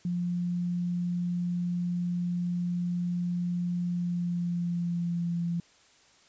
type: tone with pitch glide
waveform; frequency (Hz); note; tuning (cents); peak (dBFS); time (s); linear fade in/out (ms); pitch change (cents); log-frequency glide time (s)
sine; 175.8 to 170.89; F3 to F3; +12 to -37; -27; 0.05-5.6; 2; -49; 3.84-5.42
effects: white hiss -60 dBFS RMS until 6.28 s + resampled to 16000 Hz